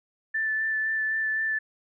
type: tone with vibrato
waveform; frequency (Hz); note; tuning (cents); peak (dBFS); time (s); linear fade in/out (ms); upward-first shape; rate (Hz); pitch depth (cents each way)
sine; 1760; A6; 0; -24; 0.34-1.59; 10; sine; 3.9; 13
effects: none